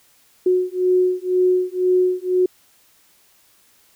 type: beating tone pair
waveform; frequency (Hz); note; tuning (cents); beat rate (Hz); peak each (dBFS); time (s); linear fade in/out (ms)
sine; 364.8 / 366.8; F#4 / F#4; -24 / -15; 2; -18; 0.46-2.46; 5
effects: white hiss -56 dBFS RMS until 3.95 s